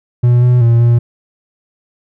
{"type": "tone with pitch steps", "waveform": "triangle", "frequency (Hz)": [121.6, 123.6, 117, 118.7], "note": ["B2", "B2", "A#2", "A#2"], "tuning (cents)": [-26, 2, 7, 32], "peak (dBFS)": -4, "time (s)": [0.23, 0.99], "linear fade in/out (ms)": 10, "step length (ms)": 190, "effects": []}